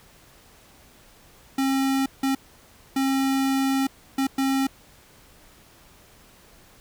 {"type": "tone bursts at uneven times", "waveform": "square", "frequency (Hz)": 269.2, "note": "C4", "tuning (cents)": 49, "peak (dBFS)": -21, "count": 5, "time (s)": [[1.58, 2.06], [2.23, 2.35], [2.96, 3.87], [4.18, 4.27], [4.38, 4.67]], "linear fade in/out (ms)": 5, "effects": ["pink hiss -53 dBFS RMS until 6.8 s"]}